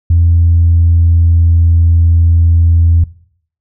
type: tone with pitch glide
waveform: sine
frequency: 84.6 to 83.82 Hz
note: E2 to E2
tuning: +45 to +29 cents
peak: -4 dBFS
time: 0.1-3.04 s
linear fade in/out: 5 ms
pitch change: -16 cents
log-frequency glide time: 0.23-1.69 s
effects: noise-tail reverb RT60 0.6 s tail -20 dB re dry + tanh soft clip ceiling -1 dBFS